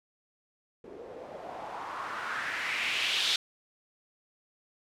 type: noise with low-pass filter sweep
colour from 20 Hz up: blue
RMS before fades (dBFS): -34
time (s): 0.84-3.36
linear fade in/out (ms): 2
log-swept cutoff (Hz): 390 to 3800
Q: 3.1
effects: none